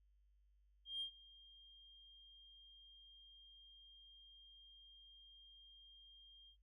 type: tone with ADSR envelope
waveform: sine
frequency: 3208 Hz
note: G7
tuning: 39 cents sharp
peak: -39 dBFS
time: 0.85-6.57 s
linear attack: 160 ms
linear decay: 94 ms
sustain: -22 dB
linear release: 83 ms
effects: tanh soft clip ceiling -36 dBFS + added 50 Hz sine -70 dBFS peak until 6.62 s